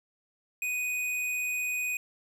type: tone with hard clipping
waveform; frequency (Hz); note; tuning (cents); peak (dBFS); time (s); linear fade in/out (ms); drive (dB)
sine; 2489; D#7; 0; -30; 0.62-1.97; 2; 14
effects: none